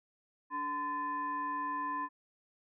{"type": "tone with frequency modulation", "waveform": "sine", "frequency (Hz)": 1022, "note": "C6", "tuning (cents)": -41, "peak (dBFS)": -33, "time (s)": [0.5, 2.09], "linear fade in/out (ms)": 50, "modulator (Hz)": 732, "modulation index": 0.59, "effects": []}